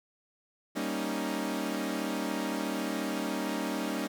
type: chord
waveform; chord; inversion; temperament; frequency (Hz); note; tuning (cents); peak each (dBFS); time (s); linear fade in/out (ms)
sawtooth; Eb dominant seventh; first; equal; 196 / 233.1 / 277.2 / 311.1; G3 / Bb3 / Db4 / Eb4; 0 / 0 / 0 / 0; -33 / -33 / -32 / -32; 0.75-4.08; 20
effects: none